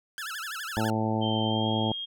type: tone with vibrato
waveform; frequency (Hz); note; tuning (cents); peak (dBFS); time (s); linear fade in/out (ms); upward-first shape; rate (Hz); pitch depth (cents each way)
sawtooth; 1500; F#6; +23; -30; 0.18-0.9; 0; sine; 12; 270
type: harmonic tone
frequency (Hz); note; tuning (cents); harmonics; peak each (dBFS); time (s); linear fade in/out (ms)
110; A2; 0; 1 / 2 / 3 / 4 / 5 / 6 / 7 / 8; -30 / -29 / -33 / -37 / -36 / -37 / -35 / -34; 0.77-1.92; 0
type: tone with pitch glide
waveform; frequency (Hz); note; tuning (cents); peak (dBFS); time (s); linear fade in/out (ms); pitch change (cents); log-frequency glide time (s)
sine; 3136 to 3241; G7 to G#7; 0 to -43; -32; 1.21-2.06; 20; +57; 1.44-1.69
effects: none